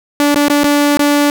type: tone with dropouts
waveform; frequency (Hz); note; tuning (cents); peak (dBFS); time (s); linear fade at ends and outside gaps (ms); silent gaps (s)
sawtooth; 290; D4; -22; -5; 0.2-1.3; 0; 0.345-0.359 / 0.483-0.499 / 0.634-0.643 / 0.971-0.993
effects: none